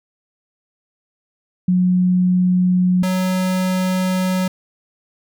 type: tone pair in turn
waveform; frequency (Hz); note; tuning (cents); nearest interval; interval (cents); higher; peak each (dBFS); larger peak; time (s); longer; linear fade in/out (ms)
sine / square; 181.6 / 185.31; F#3 / F#3; -32 / +3; unison; 35; second; -12 / -17; first; 1.68-3.03 / 3.03-4.48; second; 5
effects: none